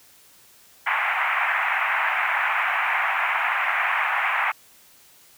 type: band-pass noise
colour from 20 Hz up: white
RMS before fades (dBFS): -23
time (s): 0.86-4.52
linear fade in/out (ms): 10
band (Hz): 730 to 2400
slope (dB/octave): 48
effects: white hiss -53 dBFS RMS until 5.37 s